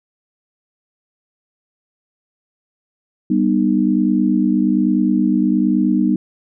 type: chord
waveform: sine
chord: G augmented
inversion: none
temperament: just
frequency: 196 / 245 / 306.2 Hz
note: G3 / B3 / D#4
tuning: 0 / -14 / -28 cents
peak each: -17 dBFS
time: 3.3-6.16 s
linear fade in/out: 5 ms
effects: none